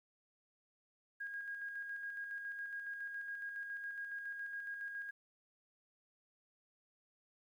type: tone with tremolo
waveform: sine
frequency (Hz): 1632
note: G#6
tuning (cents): -31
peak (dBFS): -40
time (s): 1.2-5.11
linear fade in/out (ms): 10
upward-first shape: square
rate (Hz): 7.2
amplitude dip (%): 35
effects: 12-bit